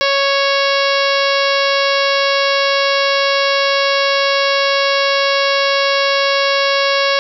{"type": "harmonic tone with a mistuned harmonic", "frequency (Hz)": 554, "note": "C#5", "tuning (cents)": -1, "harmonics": [1, 2, 3, 4, 5, 6, 7, 8, 9, 10], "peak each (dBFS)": [-16, -19, -21, -22, -23, -24, -24, -25, -26, -26], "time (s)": [0.01, 7.19], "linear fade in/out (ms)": 0, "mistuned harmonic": 7, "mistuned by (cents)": 16, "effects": []}